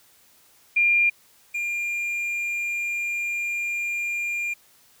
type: tone pair in turn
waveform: sine / triangle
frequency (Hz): 2400 / 2400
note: D7 / D7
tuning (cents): +37 / +37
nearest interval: unison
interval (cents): 0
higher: neither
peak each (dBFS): -16 / -23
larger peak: first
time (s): 0.76-1.1 / 1.54-4.54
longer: second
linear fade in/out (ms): 10
effects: white hiss -57 dBFS RMS until 5 s